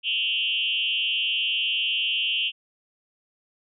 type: tone with frequency modulation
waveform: sine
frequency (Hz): 2960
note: F#7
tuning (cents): 0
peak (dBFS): -22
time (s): 0.03-2.52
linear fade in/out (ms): 50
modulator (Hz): 212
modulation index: 1.4
effects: none